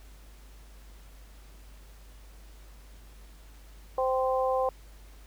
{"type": "harmonic tone", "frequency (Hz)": 260, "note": "C4", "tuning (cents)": -11, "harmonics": [2, 3, 4], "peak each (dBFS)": [-26, -30, -32], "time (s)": [3.98, 4.69], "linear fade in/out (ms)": 2, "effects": ["added 50 Hz sine -48 dBFS peak until 5.26 s", "pink hiss -58 dBFS RMS until 5.26 s"]}